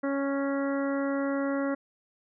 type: harmonic tone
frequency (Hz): 277.2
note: C#4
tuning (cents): 0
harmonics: 1 / 2 / 3 / 4 / 5 / 6 / 7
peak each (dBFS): -28 / -31 / -43 / -40 / -39 / -44 / -43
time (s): 0.03-1.75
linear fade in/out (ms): 10
effects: none